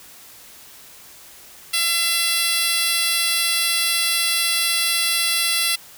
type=tone with high-pass filter; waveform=10% pulse; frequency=676 Hz; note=E5; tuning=43 cents sharp; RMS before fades=-20 dBFS; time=1.73-5.76 s; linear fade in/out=10 ms; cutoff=3300 Hz; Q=0.55; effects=white hiss -44 dBFS RMS until 5.97 s